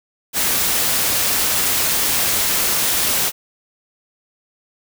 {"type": "noise", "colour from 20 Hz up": "white", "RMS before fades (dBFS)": -18, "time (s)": [0.33, 3.32], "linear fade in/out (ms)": 50, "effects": []}